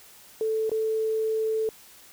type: tone with dropouts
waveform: sine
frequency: 440 Hz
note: A4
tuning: in tune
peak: -23 dBFS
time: 0.41-1.69 s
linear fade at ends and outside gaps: 1 ms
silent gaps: 0.695-0.716 s
effects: white hiss -51 dBFS RMS until 2.12 s